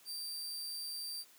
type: tone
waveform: sawtooth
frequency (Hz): 4686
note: D8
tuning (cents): -5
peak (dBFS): -37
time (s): 0.05-1.25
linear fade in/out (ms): 50
effects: white hiss -62 dBFS RMS until 1.38 s + high-pass 200 Hz 12 dB/octave